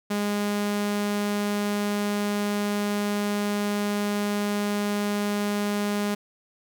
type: tone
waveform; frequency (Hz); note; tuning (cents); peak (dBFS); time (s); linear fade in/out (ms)
sawtooth; 205.6; G#3; -17; -20; 0.1-6.15; 10
effects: none